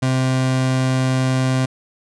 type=tone; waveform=30% pulse; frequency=130.1 Hz; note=C3; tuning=9 cents flat; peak=-13 dBFS; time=0.02-1.66 s; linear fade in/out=10 ms; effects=resampled to 22050 Hz